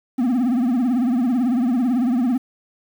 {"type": "tone with vibrato", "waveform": "triangle", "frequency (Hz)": 246.9, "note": "B3", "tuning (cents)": 0, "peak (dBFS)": -14, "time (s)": [0.18, 2.38], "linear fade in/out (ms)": 10, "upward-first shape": "triangle", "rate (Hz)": 18, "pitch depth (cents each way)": 170, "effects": ["8-bit"]}